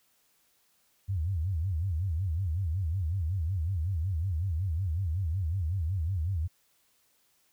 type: tone with vibrato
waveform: sine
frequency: 87.31 Hz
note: F2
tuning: in tune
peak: -27 dBFS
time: 1.08-6.48 s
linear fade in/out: 20 ms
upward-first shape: sine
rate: 5.4 Hz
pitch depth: 230 cents each way
effects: white hiss -69 dBFS RMS until 7.52 s